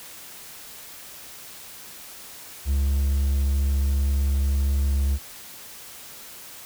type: tone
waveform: triangle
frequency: 69.3 Hz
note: C#2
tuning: in tune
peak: -17 dBFS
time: 2.65-5.19 s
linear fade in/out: 50 ms
effects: white hiss -42 dBFS RMS until 6.65 s